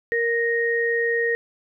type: tone pair together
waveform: sine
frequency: 466.2 / 1864.8 Hz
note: A#4 / A#6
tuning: 0 / 0 cents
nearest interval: 2 octaves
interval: 2400 cents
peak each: -22 dBFS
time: 0.12-1.35 s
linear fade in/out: 0 ms
effects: none

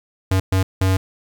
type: tone bursts at uneven times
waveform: square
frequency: 94.5 Hz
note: F#2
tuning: 37 cents sharp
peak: -15 dBFS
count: 3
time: 0.31-0.4 / 0.52-0.63 / 0.81-0.97 s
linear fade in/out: 5 ms
effects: 9-bit

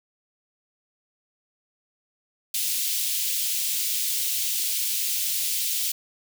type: high-pass noise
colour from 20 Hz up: white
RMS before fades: -26 dBFS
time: 2.54-5.92 s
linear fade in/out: 5 ms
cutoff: 2700 Hz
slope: 24 dB/octave
effects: none

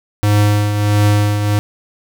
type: tone with tremolo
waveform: square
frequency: 103.83 Hz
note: G#2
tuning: in tune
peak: -9 dBFS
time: 0.23-1.59 s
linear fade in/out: 0 ms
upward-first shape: triangle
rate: 1.5 Hz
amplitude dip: 55%
effects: none

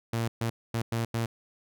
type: tone bursts at uneven times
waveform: sawtooth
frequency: 115.2 Hz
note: A#2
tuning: 20 cents flat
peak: -23 dBFS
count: 5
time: 0.13-0.28 / 0.41-0.5 / 0.74-0.82 / 0.92-1.05 / 1.14-1.26 s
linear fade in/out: 5 ms
effects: none

